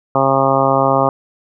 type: harmonic tone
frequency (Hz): 135.4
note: C#3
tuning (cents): -40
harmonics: 1 / 2 / 3 / 4 / 5 / 6 / 7 / 8 / 9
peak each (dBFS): -22 / -21 / -22 / -17 / -18 / -19 / -21 / -20 / -20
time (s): 0.15-1.09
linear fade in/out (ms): 2
effects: none